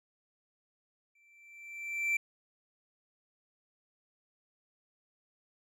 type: tone with exponential growth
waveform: triangle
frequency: 2341 Hz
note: D7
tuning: 6 cents flat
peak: -24 dBFS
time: 1.15-2.17 s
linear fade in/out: 5 ms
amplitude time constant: 220 ms
effects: none